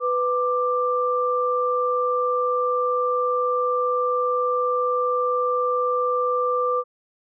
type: tone pair together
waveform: sine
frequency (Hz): 497 / 1182.1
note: B4 / D6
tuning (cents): +11 / +11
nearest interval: octave + minor third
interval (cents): 1500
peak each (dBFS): -22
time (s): 0-6.84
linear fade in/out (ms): 50
effects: none